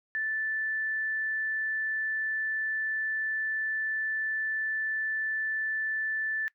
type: tone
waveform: sine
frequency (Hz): 1757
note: A6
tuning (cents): -3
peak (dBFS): -28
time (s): 0.15-6.48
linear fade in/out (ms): 0
effects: noise-tail reverb RT60 0.1 s tail -21 dB re dry